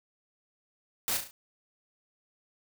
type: noise with echo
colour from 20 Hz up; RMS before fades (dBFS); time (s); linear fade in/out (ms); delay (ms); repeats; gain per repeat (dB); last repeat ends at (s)
white; -30; 1.08-1.17; 0; 35; 4; -6; 1.31
effects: none